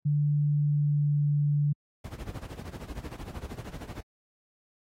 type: tone with pitch glide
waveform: sine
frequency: 146.83 to 145.98 Hz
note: D3 to D3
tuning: 0 to -10 cents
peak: -22 dBFS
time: 0.05-1.73 s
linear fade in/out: 10 ms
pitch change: -10 cents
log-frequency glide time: 0.63-1.23 s
type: noise with tremolo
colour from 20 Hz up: brown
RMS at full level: -33 dBFS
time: 2.04-4.01 s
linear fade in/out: 5 ms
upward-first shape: sine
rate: 13 Hz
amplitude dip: 80%
effects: high-pass 60 Hz 12 dB/octave + AAC 48 kbps